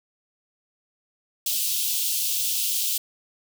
white high-pass noise, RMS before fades -25 dBFS, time 1.46-2.98 s, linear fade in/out 5 ms, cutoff 2800 Hz, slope 48 dB/octave, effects none

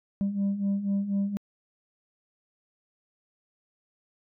sine beating tone pair, 196 / 200.1 Hz, G3 / G3, 0 / +36 cents, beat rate 4.1 Hz, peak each -29 / -24 dBFS, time 0.21-1.37 s, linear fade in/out 0 ms, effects tanh soft clip ceiling -22 dBFS

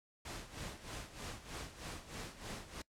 pink noise with tremolo, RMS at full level -44 dBFS, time 0.25-2.82 s, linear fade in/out 5 ms, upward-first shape sine, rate 3.2 Hz, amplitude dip 75%, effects noise-tail reverb RT60 0.1 s tail -22 dB re dry + low-pass 9000 Hz 12 dB/octave

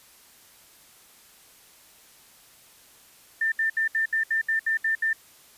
sine tone bursts, 1790 Hz, A6, 29 cents sharp, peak -21 dBFS, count 10, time 3.41-5.131 s, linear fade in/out 5 ms, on 110 ms, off 69 ms, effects white hiss -54 dBFS RMS until 5.57 s + resampled to 32000 Hz

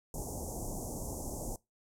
pink band-stop noise, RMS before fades -39 dBFS, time 0.14-1.56 s, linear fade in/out 2 ms, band 870 to 6100 Hz, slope 48 dB/octave, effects noise-tail reverb RT60 0.2 s tail -21 dB re dry + low-pass 12000 Hz 12 dB/octave

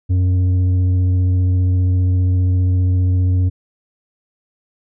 sine tone with tanh clipping, 91.5 Hz, F#2, 19 cents flat, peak -13 dBFS, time 0.09-3.5 s, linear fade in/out 20 ms, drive 6 dB, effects none

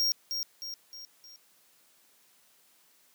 square tone with echo, 5580 Hz, F8, 2 cents flat, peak -25 dBFS, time 0-0.12 s, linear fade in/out 0 ms, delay 310 ms, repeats 4, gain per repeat -6 dB, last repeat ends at 1.36 s, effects white hiss -64 dBFS RMS until 3.14 s + high-pass 150 Hz 12 dB/octave

